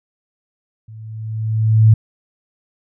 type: tone with level ramp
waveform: sine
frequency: 110 Hz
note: A2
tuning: in tune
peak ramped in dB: -34 to -4 dBFS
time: 0.88-1.94 s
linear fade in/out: 5 ms
effects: none